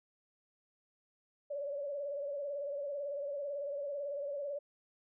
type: tone with vibrato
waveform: sine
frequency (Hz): 569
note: C#5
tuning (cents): +45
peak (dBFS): -36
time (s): 1.5-4.59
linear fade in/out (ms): 10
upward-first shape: sine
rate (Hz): 18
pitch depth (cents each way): 59
effects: none